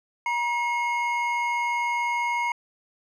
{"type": "tone pair together", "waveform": "triangle", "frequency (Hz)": [952.7, 2163], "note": ["A#5", "C#7"], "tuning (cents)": [37, -43], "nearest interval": "octave + major second", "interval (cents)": 1420, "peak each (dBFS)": [-23, -26], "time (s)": [0.26, 2.52], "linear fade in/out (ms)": 2, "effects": ["resampled to 24000 Hz"]}